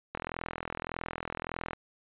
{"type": "click train", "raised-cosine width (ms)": 0.5, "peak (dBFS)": -19, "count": 67, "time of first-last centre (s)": [0.15, 1.733], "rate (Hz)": 41.7, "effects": ["resampled to 8000 Hz"]}